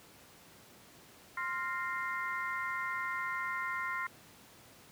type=harmonic tone with a mistuned harmonic; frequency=349.2 Hz; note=F4; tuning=in tune; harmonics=3 / 4 / 5 / 6; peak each=-38 / -39 / -40 / -41 dBFS; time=1.37-4.07 s; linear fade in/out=5 ms; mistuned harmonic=5; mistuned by=+91 cents; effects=pink hiss -57 dBFS RMS until 4.91 s + high-pass 100 Hz 12 dB/octave